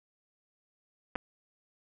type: clicks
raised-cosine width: 0.5 ms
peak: -19 / -18 dBFS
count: 2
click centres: 1.155 / 1.159 s
effects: none